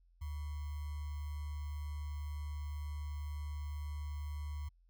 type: tone with sample-and-hold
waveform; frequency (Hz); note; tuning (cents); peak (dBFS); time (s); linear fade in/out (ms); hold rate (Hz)
sine; 74; D2; +14; -38; 0.21-4.69; 10; 1050
effects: added 43 Hz sine -64 dBFS peak until 4.89 s